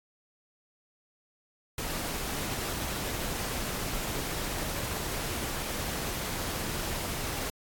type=noise; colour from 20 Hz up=pink; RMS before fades=-34 dBFS; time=1.78-7.5 s; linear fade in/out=2 ms; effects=AAC 64 kbps